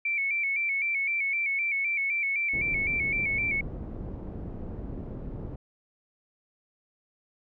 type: tone with vibrato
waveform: sine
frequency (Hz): 2272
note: C#7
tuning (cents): +42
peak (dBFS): -25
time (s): 0.05-3.61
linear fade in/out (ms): 5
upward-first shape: square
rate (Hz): 3.9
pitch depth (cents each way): 54
type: low-pass noise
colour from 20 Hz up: pink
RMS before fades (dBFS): -37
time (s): 2.53-5.56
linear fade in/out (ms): 5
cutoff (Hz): 400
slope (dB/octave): 12
effects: none